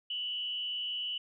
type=tone with frequency modulation; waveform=sine; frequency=2958 Hz; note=F#7; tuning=1 cent flat; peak=-33 dBFS; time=0.1-1.18 s; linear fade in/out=5 ms; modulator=193 Hz; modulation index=0.42; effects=none